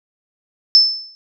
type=tone with exponential decay; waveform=sine; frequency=5274 Hz; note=E8; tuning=in tune; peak=-3 dBFS; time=0.75-1.15 s; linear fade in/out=0 ms; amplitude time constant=86 ms; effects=none